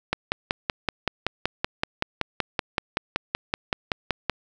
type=click train; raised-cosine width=0.3 ms; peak=-6 dBFS; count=23; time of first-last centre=0.13-4.297 s; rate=5.28 Hz; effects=none